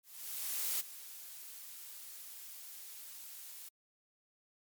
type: noise with ADSR envelope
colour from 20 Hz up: blue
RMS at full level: -34 dBFS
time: 0.03-3.69 s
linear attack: 770 ms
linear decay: 14 ms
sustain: -15 dB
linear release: 8 ms
effects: MP3 96 kbps